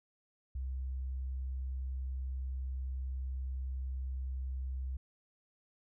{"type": "tone", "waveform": "sine", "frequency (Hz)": 65.1, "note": "C2", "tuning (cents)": -8, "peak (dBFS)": -35, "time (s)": [0.55, 4.97], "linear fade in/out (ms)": 5, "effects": []}